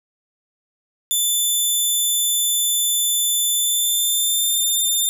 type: tone with pitch glide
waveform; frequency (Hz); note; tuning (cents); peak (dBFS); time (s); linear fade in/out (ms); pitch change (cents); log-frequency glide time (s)
10% pulse; 3520 to 3596; A7 to A7; 0 to +37; -10; 1.11-5.09; 0; +37; 3.53-4.63
effects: none